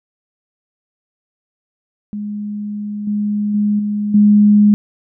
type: tone with level steps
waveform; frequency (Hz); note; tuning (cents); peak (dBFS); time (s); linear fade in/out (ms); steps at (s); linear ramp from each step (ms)
sine; 207.7; G#3; 0; -21 / -15 / -12 / -16 / -6; 2.13-4.74; 0; 3.07 / 3.54 / 3.79 / 4.14; 5
effects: none